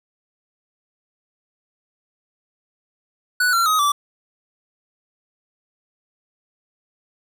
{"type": "tone with pitch steps", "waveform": "square", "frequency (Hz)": [1480, 1365, 1259, 1161.2], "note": ["F#6", "F6", "D#6", "D6"], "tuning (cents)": [0, -40, 20, -20], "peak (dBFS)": -16, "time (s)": [3.4, 3.92], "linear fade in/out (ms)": 5, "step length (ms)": 130, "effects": []}